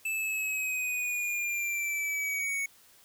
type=exponential sweep; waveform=square; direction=down; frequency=2637 to 2217 Hz; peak=-30 dBFS; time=0.05-2.66 s; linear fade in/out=5 ms; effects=white hiss -59 dBFS RMS until 3.04 s